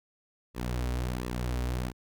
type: tone with flanger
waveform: sawtooth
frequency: 61.4 Hz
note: B1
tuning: 9 cents flat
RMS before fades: -32 dBFS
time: 0.54-1.93 s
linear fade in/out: 50 ms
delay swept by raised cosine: 1.3 to 5.9 ms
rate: 1.4 Hz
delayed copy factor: -0.65
effects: none